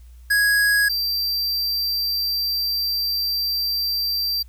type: tone pair in turn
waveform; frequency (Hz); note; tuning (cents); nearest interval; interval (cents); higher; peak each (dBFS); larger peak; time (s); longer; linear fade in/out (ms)
square; 1661.2 / 4699; G#6 / D8; 0 / 0; octave + tritone; 1800; second; -16 / -21; first; 0.3-0.89 / 0.89-4.43; second; 10
effects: added 60 Hz sine -41 dBFS peak until 4.48 s + white hiss -61 dBFS RMS until 4.48 s